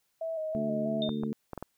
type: tone with vibrato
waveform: sine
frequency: 640 Hz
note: D#5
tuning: 49 cents sharp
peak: -31 dBFS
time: 0.21-1.09 s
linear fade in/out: 5 ms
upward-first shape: square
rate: 3.1 Hz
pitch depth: 33 cents each way
type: harmonic tone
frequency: 74 Hz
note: D2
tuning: 14 cents sharp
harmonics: 2 / 3 / 4 / 5 / 6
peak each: -40 / -31 / -41 / -42 / -41 dBFS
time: 0.55-1.33 s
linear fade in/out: 0 ms
type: tone with exponential decay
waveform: sine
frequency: 3633 Hz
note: A#7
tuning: 45 cents flat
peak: -30 dBFS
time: 1.02-1.27 s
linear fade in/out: 1 ms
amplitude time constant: 54 ms
type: clicks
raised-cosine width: 1 ms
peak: -23 dBFS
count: 5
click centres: 1.092 / 1.235 / 1.533 / 1.577 / 1.626 s
effects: white hiss -75 dBFS RMS until 1.77 s